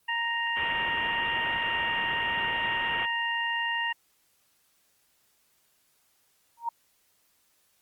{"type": "harmonic tone", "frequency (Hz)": 932.3, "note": "A#5", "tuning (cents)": 0, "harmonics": [1, 2, 3], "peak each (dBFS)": [-32, -29, -33], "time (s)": [0.08, 3.93], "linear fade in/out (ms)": 10}
{"type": "low-pass noise", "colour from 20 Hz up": "white", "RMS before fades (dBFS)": -37, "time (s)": [0.56, 3.06], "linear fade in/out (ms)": 10, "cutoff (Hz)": 3200, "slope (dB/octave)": 96}
{"type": "tone with exponential growth", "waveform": "sine", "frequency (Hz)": 932.3, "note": "A#5", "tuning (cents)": 0, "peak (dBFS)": -23, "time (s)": [6.57, 6.69], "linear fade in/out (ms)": 5, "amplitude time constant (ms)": 26}
{"effects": ["white hiss -68 dBFS RMS until 7.81 s", "Opus 32 kbps"]}